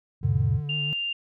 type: chord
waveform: sine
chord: E augmented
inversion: none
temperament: just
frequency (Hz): 82.41 / 103.01 / 128.76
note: E2 / G#2 / B#2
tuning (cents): 0 / -14 / -27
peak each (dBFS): -28 / -24 / -24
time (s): 0.21-0.61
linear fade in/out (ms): 50
type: tone with vibrato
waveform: triangle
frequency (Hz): 147.2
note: D3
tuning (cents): +4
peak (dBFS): -27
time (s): 0.23-0.93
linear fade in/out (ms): 0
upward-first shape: triangle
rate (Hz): 6.2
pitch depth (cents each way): 45
type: tone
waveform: sine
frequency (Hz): 2794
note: F7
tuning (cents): 0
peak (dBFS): -26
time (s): 0.69-1.13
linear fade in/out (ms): 5
effects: none